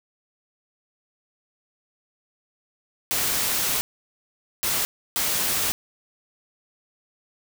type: noise bursts at uneven times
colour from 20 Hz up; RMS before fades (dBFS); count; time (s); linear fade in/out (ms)
white; -24; 3; 3.11-3.81 / 4.63-4.85 / 5.16-5.72; 0
effects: none